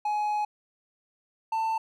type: tone pair in turn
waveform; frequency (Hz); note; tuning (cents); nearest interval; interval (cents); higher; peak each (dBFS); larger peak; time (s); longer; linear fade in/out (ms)
triangle; 840 / 891.1; G#5 / A5; +19 / +22; minor second; 103; second; -23; neither; 0.05-0.45 / 1.52-1.78; first; 5
effects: none